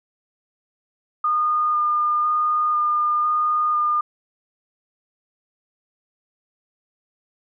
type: tone with vibrato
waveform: sine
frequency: 1216 Hz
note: D#6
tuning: 40 cents flat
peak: -17 dBFS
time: 1.24-4.01 s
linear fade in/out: 5 ms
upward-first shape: square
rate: 1 Hz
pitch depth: 10 cents each way
effects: none